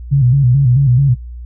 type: tone with vibrato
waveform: sine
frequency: 131.1 Hz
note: C3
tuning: 4 cents sharp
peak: -7 dBFS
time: 0.11-1.15 s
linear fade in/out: 20 ms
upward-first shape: square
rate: 4.6 Hz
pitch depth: 110 cents each way
effects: noise-tail reverb RT60 0.2 s tail -22 dB re dry + added 60 Hz sine -26 dBFS peak until 1.45 s